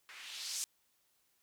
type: noise with low-pass filter sweep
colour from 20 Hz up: violet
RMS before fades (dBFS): -43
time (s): 0.09-0.64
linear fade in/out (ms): 0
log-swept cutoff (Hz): 1800 to 7200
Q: 1.7
effects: white hiss -75 dBFS RMS until 1.42 s